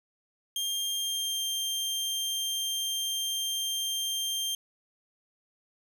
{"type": "tone with pitch glide", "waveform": "sawtooth", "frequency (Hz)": [3200, 3176], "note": ["G7", "G7"], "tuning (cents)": [35, 22], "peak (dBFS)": -26, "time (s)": [0.56, 4.55], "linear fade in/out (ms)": 2, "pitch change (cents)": -13, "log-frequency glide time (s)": [0.99, 1.43], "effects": []}